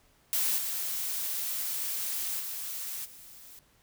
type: noise with level steps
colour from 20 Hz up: blue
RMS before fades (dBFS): -28 / -33 / -37 / -50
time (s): 0.33-3.59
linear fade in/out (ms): 0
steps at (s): 0.57 / 2.39 / 3.04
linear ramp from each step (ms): 20
effects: pink hiss -65 dBFS RMS until 3.82 s